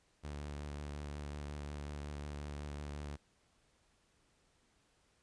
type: tone with vibrato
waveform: sawtooth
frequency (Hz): 73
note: D2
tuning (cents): -10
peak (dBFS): -38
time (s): 0.23-3.17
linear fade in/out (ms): 20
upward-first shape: triangle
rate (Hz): 5.5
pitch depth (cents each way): 27
effects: pink hiss -73 dBFS RMS until 5.22 s + resampled to 22050 Hz